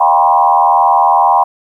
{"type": "tone with frequency modulation", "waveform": "sine", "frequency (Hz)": 880, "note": "A5", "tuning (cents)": 0, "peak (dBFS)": -6, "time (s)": [0, 1.44], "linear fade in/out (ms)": 10, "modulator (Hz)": 81.9, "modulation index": 2.2, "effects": ["8-bit"]}